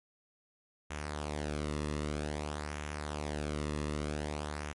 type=tone with flanger; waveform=sawtooth; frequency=74.6 Hz; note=D2; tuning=28 cents sharp; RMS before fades=-37 dBFS; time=0.9-4.73 s; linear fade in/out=10 ms; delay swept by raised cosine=0.22 to 1.32 ms; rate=0.52 Hz; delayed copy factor=-0.6; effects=MP3 48 kbps